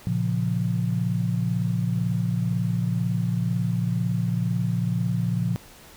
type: chord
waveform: sine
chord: Bb minor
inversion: none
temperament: equal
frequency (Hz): 116.54 / 138.59 / 174.61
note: Bb2 / Db3 / F3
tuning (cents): 0 / 0 / 0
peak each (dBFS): -25 / -29 / -25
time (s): 0.07-5.56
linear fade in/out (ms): 0
effects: pink hiss -48 dBFS RMS until 5.96 s